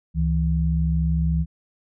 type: tone pair together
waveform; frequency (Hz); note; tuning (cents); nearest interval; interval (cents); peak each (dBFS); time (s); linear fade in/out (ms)
sine; 69.3 / 162.65; C#2 / E3; 0 / -23; octave + minor third; 1477; -21; 0.14-1.46; 50
effects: none